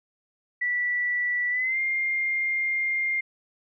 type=tone with pitch glide; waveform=sine; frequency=1960 to 2113 Hz; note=B6 to C7; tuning=-14 to +16 cents; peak=-23 dBFS; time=0.61-3.21 s; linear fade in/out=10 ms; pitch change=+130 cents; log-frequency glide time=1.5-1.79 s; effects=none